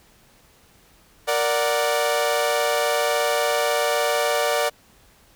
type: chord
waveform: sawtooth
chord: Bb augmented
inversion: none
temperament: equal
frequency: 466.2 / 587.3 / 740 Hz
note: Bb4 / D5 / F#5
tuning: 0 / 0 / 0 cents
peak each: -21 / -18 / -22 dBFS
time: 1.27-4.7 s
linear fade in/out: 20 ms
effects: pink hiss -55 dBFS RMS until 5.35 s